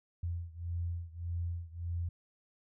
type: beating tone pair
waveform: sine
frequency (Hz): 85.1 / 86.8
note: F2 / F2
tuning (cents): -44 / -10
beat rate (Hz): 1.7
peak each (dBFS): -37 / -39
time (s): 0.23-2.09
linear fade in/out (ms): 5
effects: none